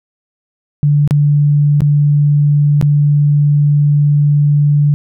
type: tone with dropouts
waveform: sine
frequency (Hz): 146.1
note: D3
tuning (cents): -9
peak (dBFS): -7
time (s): 0.83-4.94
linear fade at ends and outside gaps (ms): 0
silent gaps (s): 1.076-1.109 / 1.806-1.819 / 2.813-2.825
effects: none